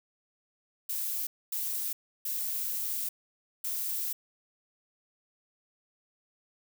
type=noise bursts at uneven times; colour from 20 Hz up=violet; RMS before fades=-33 dBFS; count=4; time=0.89-1.27 / 1.52-1.93 / 2.25-3.09 / 3.64-4.13 s; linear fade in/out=5 ms; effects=none